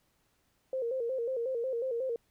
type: tone with vibrato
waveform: sine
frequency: 493.9 Hz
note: B4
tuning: in tune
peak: -30 dBFS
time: 0.73-2.16 s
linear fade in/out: 2 ms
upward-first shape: square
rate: 5.5 Hz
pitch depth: 100 cents each way
effects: pink hiss -73 dBFS RMS until 2.3 s